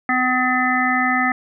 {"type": "harmonic tone", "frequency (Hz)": 253.4, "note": "B3", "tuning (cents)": 45, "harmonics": [1, 3, 5, 7, 8], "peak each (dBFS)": [-22, -22, -22, -22, -22], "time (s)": [0.09, 1.32], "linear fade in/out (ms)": 2, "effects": []}